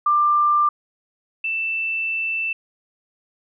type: tone pair in turn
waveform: sine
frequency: 1188 / 2660 Hz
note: D6 / E7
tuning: +20 / +15 cents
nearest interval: octave + major second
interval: 1395 cents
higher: second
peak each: -14 / -21 dBFS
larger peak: first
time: 0.06-0.69 / 1.44-2.53 s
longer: second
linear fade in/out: 5 ms
effects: none